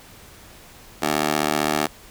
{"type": "tone with high-pass filter", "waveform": "15% pulse", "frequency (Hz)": 75.5, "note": "D2", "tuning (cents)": 48, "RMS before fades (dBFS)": -22, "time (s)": [1.02, 1.87], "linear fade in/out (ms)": 5, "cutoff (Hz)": 420, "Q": 0.88, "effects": ["pink hiss -46 dBFS RMS until 2.1 s"]}